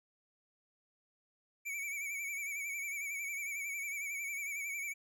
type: tone with vibrato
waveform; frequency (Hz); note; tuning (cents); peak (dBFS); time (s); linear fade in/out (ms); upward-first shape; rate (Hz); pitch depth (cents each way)
square; 2283; D7; -50; -38; 1.65-4.94; 20; sine; 11; 62
effects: none